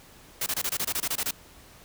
white noise bursts, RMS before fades -28 dBFS, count 12, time 0.41-1.31 s, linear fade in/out 5 ms, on 53 ms, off 24 ms, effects pink hiss -52 dBFS RMS until 1.84 s

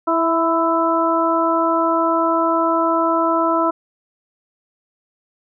harmonic tone with a mistuned harmonic, 329.3 Hz, E4, 2 cents flat, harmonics 1 / 2 / 3 / 4, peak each -20 / -20 / -20 / -20 dBFS, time 0.07-3.71 s, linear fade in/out 10 ms, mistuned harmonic 3, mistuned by +23 cents, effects none

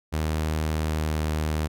sawtooth tone with pitch glide, 78 to 77.33 Hz, D#2 to D#2, +5 to -10 cents, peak -20 dBFS, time 0.12-1.68 s, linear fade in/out 20 ms, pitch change -15 cents, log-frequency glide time 0.86-1.16 s, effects none

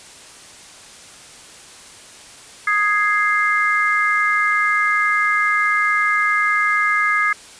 sine chord, Ab major, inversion second, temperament equal, 1244.5 / 1661.2 / 2093 Hz, Eb6 / Ab6 / C7, 0 / 0 / 0 cents, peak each -19 dBFS, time 2.67-7.33 s, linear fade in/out 5 ms, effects white hiss -41 dBFS RMS until 7.59 s + resampled to 22050 Hz

